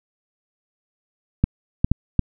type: clicks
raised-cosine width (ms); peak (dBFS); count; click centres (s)
5; -3; 4; 1.44 / 1.845 / 1.916 / 2.193
effects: none